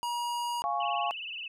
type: tone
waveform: square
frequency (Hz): 955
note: A#5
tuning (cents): +42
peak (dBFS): -31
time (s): 0.03-0.62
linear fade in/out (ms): 0
type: chord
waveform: sine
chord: Db major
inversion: first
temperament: equal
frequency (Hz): 698.5 / 830.6 / 1108.7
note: F5 / Ab5 / Db6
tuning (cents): 0 / 0 / 0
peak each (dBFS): -32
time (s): 0.64-1.11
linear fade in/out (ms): 0
type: tone with vibrato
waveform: sine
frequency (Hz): 2794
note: F7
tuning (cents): 0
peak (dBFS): -36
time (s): 0.8-1.48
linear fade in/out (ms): 5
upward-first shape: sine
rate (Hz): 19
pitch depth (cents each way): 130
effects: low-pass 12000 Hz 12 dB/octave